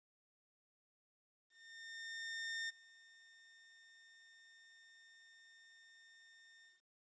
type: tone with ADSR envelope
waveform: sawtooth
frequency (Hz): 1818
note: A#6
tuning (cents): -44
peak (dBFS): -36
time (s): 1.49-6.82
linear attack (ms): 1200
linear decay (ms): 18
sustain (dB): -22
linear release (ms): 170
effects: resampled to 16000 Hz + 13-bit